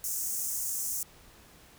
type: high-pass noise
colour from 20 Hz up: pink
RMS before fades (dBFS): -33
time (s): 0.04-1.03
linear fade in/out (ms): 2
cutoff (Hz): 6100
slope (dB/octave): 48
effects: pink hiss -56 dBFS RMS until 1.78 s